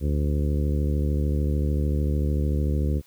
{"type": "harmonic tone", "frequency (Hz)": 73.42, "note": "D2", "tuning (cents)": 0, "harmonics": [1, 2, 3, 4, 5, 6, 7], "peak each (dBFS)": [-22, -28, -32, -34, -36, -38, -39], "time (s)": [0, 3.02], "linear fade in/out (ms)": 50, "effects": ["white hiss -58 dBFS RMS until 3.06 s"]}